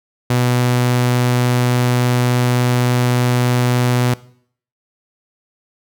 sawtooth tone, 123.47 Hz, B2, in tune, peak -9 dBFS, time 0.3-4.14 s, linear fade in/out 5 ms, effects noise-tail reverb RT60 0.6 s tail -20 dB re dry

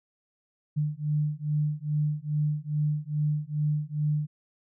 sine beating tone pair, 148.8 / 151.2 Hz, D3 / D#3, +23 / -49 cents, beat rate 2.4 Hz, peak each -28 dBFS, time 0.76-4.27 s, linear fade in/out 20 ms, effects none

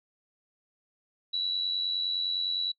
sine tone with amplitude modulation, 3927 Hz, B7, 11 cents flat, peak -25 dBFS, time 1.33-2.72 s, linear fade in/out 10 ms, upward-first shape sine, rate 89.8 Hz, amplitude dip 55%, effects noise-tail reverb RT60 0.1 s tail -24 dB re dry

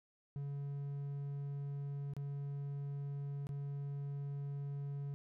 triangle tone with dropouts, 141.3 Hz, C#3, 34 cents sharp, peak -37 dBFS, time 0.36-5.14 s, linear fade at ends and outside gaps 0 ms, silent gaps 2.136-2.166 / 3.469-3.491 s, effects none

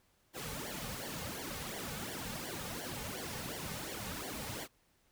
pink noise with flanger, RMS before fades -42 dBFS, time 0.33-4.68 s, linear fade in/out 50 ms, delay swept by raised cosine 0.77 to 3.07 ms, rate 2.8 Hz, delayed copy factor -0.9, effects pink hiss -72 dBFS RMS until 5.11 s

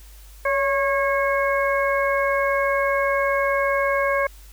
harmonic tone with a mistuned harmonic, 545 Hz, C#5, 29 cents flat, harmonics 1 / 2 / 3 / 4, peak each -21 / -24 / -26 / -27 dBFS, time 0.45-4.27 s, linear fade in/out 5 ms, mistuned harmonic 1, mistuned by +50 cents, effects added 50 Hz sine -42 dBFS peak until 4.52 s + white hiss -51 dBFS RMS until 4.52 s

